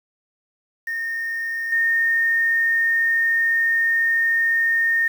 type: tone with level steps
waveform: sine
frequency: 1833 Hz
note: A#6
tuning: 30 cents flat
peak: -23 / -16 dBFS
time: 0.87-5.08 s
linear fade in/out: 5 ms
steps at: 1.72 s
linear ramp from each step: 5 ms
effects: 7-bit